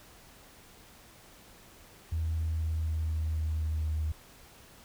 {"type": "tone with pitch steps", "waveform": "sine", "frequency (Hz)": [80.9, 80.43, 79.97, 79.51, 79.05, 78.6, 78.14, 77.69], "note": ["E2", "E2", "D#2", "D#2", "D#2", "D#2", "D#2", "D#2"], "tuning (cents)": [-32, -42, 48, 38, 28, 18, 8, -2], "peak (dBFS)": -27, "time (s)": [2.12, 4.12], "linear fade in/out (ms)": 5, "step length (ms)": 250, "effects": ["tanh soft clip ceiling -24 dBFS", "pink hiss -55 dBFS RMS until 4.84 s"]}